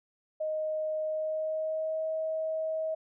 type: tone with pitch glide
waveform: sine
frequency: 622.3 to 635.7 Hz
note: D#5 to D#5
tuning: 0 to +37 cents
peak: -29 dBFS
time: 0.4-2.95 s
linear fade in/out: 10 ms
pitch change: +37 cents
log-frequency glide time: 1.03-2.07 s
effects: none